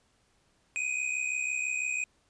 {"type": "tone pair together", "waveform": "square", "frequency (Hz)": [2453, 2519], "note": ["D#7", "D#7"], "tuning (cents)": [-25, 21], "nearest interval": "unison", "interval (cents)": 46, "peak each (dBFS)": [-34, -32], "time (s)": [0.76, 2.04], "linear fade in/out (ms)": 0, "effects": ["pink hiss -69 dBFS RMS until 2.29 s", "resampled to 22050 Hz"]}